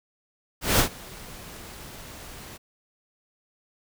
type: noise with ADSR envelope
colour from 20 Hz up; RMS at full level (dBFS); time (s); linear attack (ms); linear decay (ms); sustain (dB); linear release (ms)
pink; -18; 0.61-2.58; 180; 94; -24; 20
effects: none